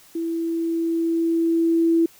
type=tone with level ramp; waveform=sine; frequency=331.5 Hz; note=E4; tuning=10 cents sharp; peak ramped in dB=-23 to -14 dBFS; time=0.15-2.06 s; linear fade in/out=5 ms; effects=white hiss -51 dBFS RMS until 2.19 s